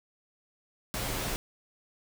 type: noise with comb filter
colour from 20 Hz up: pink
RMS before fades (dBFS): -33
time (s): 0.94-1.36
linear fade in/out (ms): 0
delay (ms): 12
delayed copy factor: -0.6
effects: none